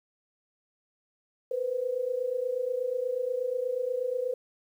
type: tone pair together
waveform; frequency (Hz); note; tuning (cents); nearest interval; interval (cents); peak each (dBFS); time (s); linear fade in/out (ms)
sine; 481.7 / 510; B4 / C5; -43 / -44; minor second; 99; -32 / -29; 1.51-4.34; 5
effects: 10-bit